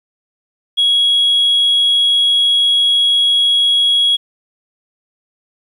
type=tone; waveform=sine; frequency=3322 Hz; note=G#7; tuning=in tune; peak=-8 dBFS; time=0.77-4.17 s; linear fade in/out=20 ms; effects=tanh soft clip ceiling -7 dBFS + 8-bit